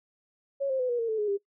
sine tone with pitch steps, 553 / 528 / 504.2 / 481.4 / 459.7 / 438.9 / 419.1 / 400.2 Hz, C#5 / C5 / B4 / B4 / A#4 / A4 / G#4 / G4, -4 / +16 / +36 / -44 / -24 / -4 / +16 / +36 cents, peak -25 dBFS, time 0.6-1.376 s, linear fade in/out 20 ms, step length 97 ms, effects noise-tail reverb RT60 0.1 s tail -19 dB re dry

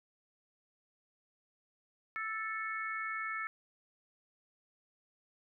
harmonic tone, 440 Hz, A4, in tune, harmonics 3 / 4 / 5, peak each -39 / -40 / -41 dBFS, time 2.16-3.47 s, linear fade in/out 0 ms, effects none

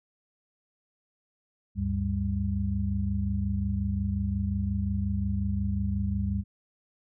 sine tone cluster, 72.7 / 98.3 / 198.7 Hz, D2 / G2 / G3, -17 / +5 / +24 cents, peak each -30 dBFS, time 1.75-6.44 s, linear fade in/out 50 ms, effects none

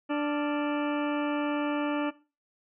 harmonic tone with a mistuned harmonic, 293.7 Hz, D4, in tune, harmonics 1 / 2 / 3 / 4 / 5 / 6 / 8 / 9 / 10, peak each -27 / -33 / -37 / -39 / -41 / -43 / -45 / -46 / -47 dBFS, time 0.09-2.11 s, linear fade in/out 20 ms, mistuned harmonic 5, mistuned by -93 cents, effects noise-tail reverb RT60 0.3 s tail -17 dB re dry

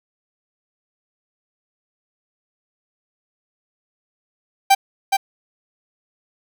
45% pulse tone with echo, 784 Hz, G5, in tune, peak -9 dBFS, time 4.7-4.75 s, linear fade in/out 10 ms, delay 420 ms, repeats 1, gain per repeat -5 dB, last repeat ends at 5.17 s, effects none

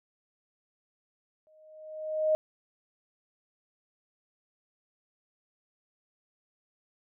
sine tone with exponential growth, 622.3 Hz, D#5, in tune, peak -20 dBFS, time 1.47-2.35 s, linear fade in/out 0 ms, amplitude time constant 190 ms, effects none

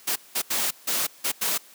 white noise bursts at uneven times, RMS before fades -25 dBFS, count 6, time 0.07-0.16 / 0.35-0.42 / 0.5-0.71 / 0.87-1.07 / 1.24-1.32 / 1.41-1.58 s, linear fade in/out 10 ms, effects white hiss -51 dBFS RMS until 1.74 s + high-pass 200 Hz 12 dB/octave

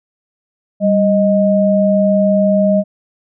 sine tone pair together, 196.1 / 622.6 Hz, G3 / D#5, +1 / +1 cents, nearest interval octave + minor sixth, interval 2000 cents, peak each -12 dBFS, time 0.8-2.84 s, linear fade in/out 50 ms, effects none

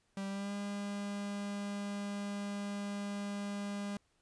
45% pulse tone with pitch glide, 196 to 202.4 Hz, G3 to G#3, 0 to -44 cents, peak -37 dBFS, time 0.17-3.97 s, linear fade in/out 2 ms, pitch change +56 cents, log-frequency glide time 0.28-0.53 s, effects pink hiss -75 dBFS RMS until 4.21 s + resampled to 22050 Hz

